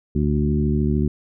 harmonic tone with a mistuned harmonic, 73.42 Hz, D2, in tune, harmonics 1 / 2 / 3 / 4 / 5, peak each -22 / -22 / -22 / -28 / -27 dBFS, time 0.15-1.08 s, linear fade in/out 5 ms, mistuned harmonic 1, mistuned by -28 cents, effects none

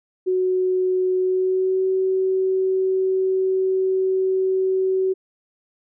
sine tone with pitch glide, 370 to 377.8 Hz, F#4 to F#4, 0 to +36 cents, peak -17 dBFS, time 0.26-5.14 s, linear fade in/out 20 ms, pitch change +36 cents, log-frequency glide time 1.18-1.86 s, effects none

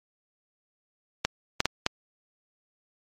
clicks, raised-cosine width 0.2 ms, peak -5 dBFS, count 4, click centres 1.25 / 1.604 / 1.656 / 1.864 s, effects MP3 64 kbps

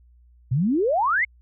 sine exponential sweep, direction up, 116.1 to 2217 Hz, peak -18 dBFS, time 0.51-1.25 s, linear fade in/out 10 ms, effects added 60 Hz sine -51 dBFS peak until 1.41 s

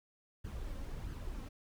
brown noise with flanger, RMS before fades -42 dBFS, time 0.44-1.49 s, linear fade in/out 10 ms, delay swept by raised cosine 0.63 to 3.83 ms, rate 1.5 Hz, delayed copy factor +0.5, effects none

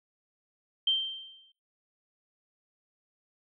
sine tone with exponential decay, 3139 Hz, G7, 2 cents sharp, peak -21 dBFS, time 0.87-1.52 s, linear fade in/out 5 ms, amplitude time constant 140 ms, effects noise-tail reverb RT60 0.5 s tail -23 dB re dry

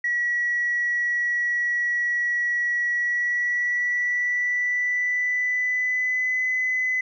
sine tone with pitch glide, 1927 to 2017 Hz, B6 to B6, -43 to +36 cents, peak -20 dBFS, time 0.04-7.01 s, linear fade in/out 5 ms, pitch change +79 cents, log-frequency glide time 2.93-6.44 s, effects tanh soft clip ceiling -16 dBFS

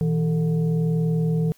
sine tone with frequency modulation, 161.9 Hz, E3, 31 cents flat, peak -18 dBFS, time 0.01-1.52 s, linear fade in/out 0 ms, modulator 283 Hz, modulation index 0.59, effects white hiss -58 dBFS RMS until 1.57 s + MP3 96 kbps

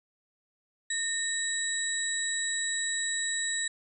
sine tone cluster, 1831 / 3864 / 7800 Hz, A#6 / B7 / B8, -32 / -39 / -23 cents, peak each -33 / -35 / -31 dBFS, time 0.9-3.68 s, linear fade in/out 5 ms, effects none

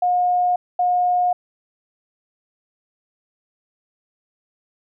sine tone pair in turn, 718 / 718 Hz, F5 / F5, +48 / +48 cents, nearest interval unison, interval 0 cents, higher neither, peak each -15 dBFS, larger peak neither, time 0.02-0.56 / 0.79-1.33 s, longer neither, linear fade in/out 5 ms, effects none

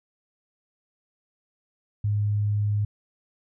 sine tone, 103.83 Hz, G#2, in tune, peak -21 dBFS, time 2.04-2.85 s, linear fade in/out 5 ms, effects none

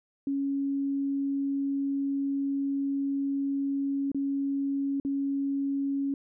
sine tone with dropouts, 277.2 Hz, C#4, in tune, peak -26 dBFS, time 0.27-6.14 s, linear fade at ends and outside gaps 2 ms, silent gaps 4.117-4.146 / 5-5.049 s, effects none

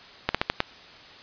slowing click train, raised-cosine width 0.3 ms, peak -5 dBFS, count 5, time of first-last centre 0.29-0.604 s, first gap 56 ms, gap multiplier 1.23, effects white hiss -47 dBFS RMS until 1.22 s + resampled to 11025 Hz

